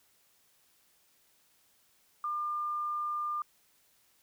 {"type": "tone", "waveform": "sine", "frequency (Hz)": 1200, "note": "D6", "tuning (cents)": 37, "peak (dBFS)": -31, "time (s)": [2.24, 3.42], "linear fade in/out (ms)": 2, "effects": ["white hiss -68 dBFS RMS until 4.22 s"]}